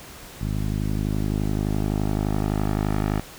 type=tone with low-pass filter sweep; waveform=10% pulse; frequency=51.7 Hz; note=G#1; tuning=7 cents flat; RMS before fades=-24 dBFS; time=0.41-3.2 s; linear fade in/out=5 ms; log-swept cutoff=180 to 2100 Hz; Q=0.74; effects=pink hiss -42 dBFS RMS until 3.38 s